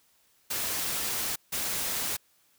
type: noise bursts at uneven times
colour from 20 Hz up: white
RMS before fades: -31 dBFS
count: 2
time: 0.5-1.36 / 1.52-2.17 s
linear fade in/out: 10 ms
effects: white hiss -66 dBFS RMS until 2.58 s